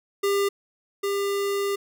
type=tone pair in turn; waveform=square; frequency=399.9 / 399.9 Hz; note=G4 / G4; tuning=+35 / +35 cents; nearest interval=unison; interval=0 cents; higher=neither; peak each=-21 / -24 dBFS; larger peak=first; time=0.23-0.49 / 1.03-1.76 s; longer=second; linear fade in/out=10 ms; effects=none